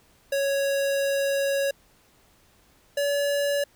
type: tone pair in turn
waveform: square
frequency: 554.4 / 570 Hz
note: C#5 / C#5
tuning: 0 / +48 cents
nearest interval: unison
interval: 48 cents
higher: second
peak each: -23 dBFS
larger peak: neither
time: 0.32-1.71 / 2.97-3.64 s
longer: first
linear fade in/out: 5 ms
effects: pink hiss -60 dBFS RMS until 3.75 s